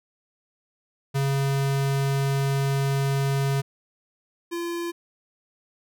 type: tone pair in turn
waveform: square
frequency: 137.7 / 342.2 Hz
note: C#3 / F4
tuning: -11 / -35 cents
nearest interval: octave + major third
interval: 1576 cents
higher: second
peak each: -22 / -28 dBFS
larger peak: first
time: 1.14-3.62 / 4.51-4.92 s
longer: first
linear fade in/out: 20 ms
effects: none